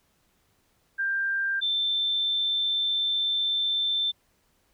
sine tone pair in turn, 1587 / 3552 Hz, G6 / A7, +21 / +16 cents, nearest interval octave + major second, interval 1395 cents, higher second, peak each -24 / -23 dBFS, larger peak second, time 0.98-1.61 / 1.61-4.12 s, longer second, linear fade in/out 20 ms, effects pink hiss -68 dBFS RMS until 4.73 s

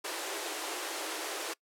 pink high-pass noise, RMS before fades -37 dBFS, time 0.04-1.54 s, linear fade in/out 10 ms, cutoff 310 Hz, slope 96 dB/octave, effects noise-tail reverb RT60 0.1 s tail -24 dB re dry + low-pass 12000 Hz 12 dB/octave

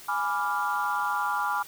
sine chord, G# diminished seventh, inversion none, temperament equal, 830.6 / 987.8 / 1174.7 / 1396.9 Hz, G#5 / B5 / D6 / F6, 0 / 0 / 0 / 0 cents, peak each -30 dBFS, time 0.08-1.63 s, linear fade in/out 10 ms, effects tanh soft clip ceiling -16 dBFS + white hiss -47 dBFS RMS until 1.67 s

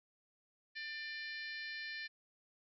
harmonic tone, 595 Hz, D5, 22 cents sharp, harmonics 3 / 4 / 5 / 6 / 7 / 8 / 9, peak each -44 / -49 / -56 / -57 / -50 / -55 / -59 dBFS, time 0.75-2.08 s, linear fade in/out 20 ms, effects none

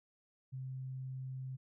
sine tone, 130.81 Hz, C3, in tune, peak -40 dBFS, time 0.52-1.57 s, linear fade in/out 20 ms, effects none

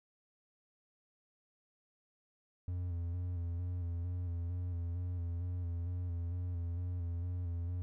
triangle tone with vibrato, 87.31 Hz, F2, in tune, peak -33 dBFS, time 2.68-7.82 s, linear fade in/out 0 ms, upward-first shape square, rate 2.2 Hz, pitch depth 35 cents each way, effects none

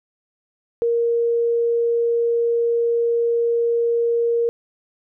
sine tone, 468 Hz, A#4, 7 cents sharp, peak -16 dBFS, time 0.82-4.49 s, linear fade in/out 0 ms, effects none

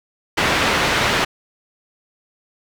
white low-pass noise, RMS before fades -18 dBFS, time 0.37-1.25 s, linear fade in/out 10 ms, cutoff 2500 Hz, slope 12 dB/octave, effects none

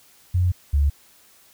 sine tone pair in turn, 90 / 71.45 Hz, F#2 / D2, -47 / -47 cents, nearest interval major third, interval 400 cents, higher first, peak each -16 / -15 dBFS, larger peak second, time 0.34-0.52 / 0.73-0.9 s, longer first, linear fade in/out 10 ms, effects white hiss -54 dBFS RMS until 1.53 s

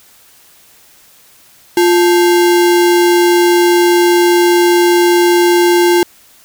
sine tone with sample-and-hold, 350 Hz, F4, 4 cents sharp, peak -6 dBFS, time 1.77-6.03 s, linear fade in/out 2 ms, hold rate 1225 Hz, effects white hiss -45 dBFS RMS until 6.44 s

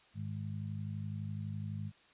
harmonic tone, 51.91 Hz, G#1, in tune, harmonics 2 / 3 / 4, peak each -39 / -43 / -45 dBFS, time 0.14-1.92 s, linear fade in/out 50 ms, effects white hiss -64 dBFS RMS until 2.13 s + resampled to 8000 Hz

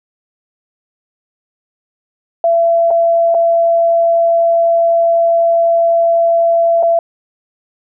sine tone with dropouts, 673 Hz, E5, 36 cents sharp, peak -8 dBFS, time 2.44-6.99 s, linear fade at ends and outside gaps 2 ms, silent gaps 2.906-2.91 / 3.344-3.348 / 6.827-6.831 s, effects none

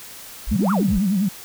sine exponential two-way sweep, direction up then down, 32.01 to 1462 to 32.01 Hz, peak -21 dBFS, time 0.47-0.99 s, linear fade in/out 10 ms, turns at 0.71 s
sine tone with vibrato, 196 Hz, G3, in tune, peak -16 dBFS, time 0.51-1.29 s, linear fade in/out 10 ms, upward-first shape sine, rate 10 Hz, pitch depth 150 cents each way
effects tanh soft clip ceiling -9 dBFS + white hiss -39 dBFS RMS until 1.44 s

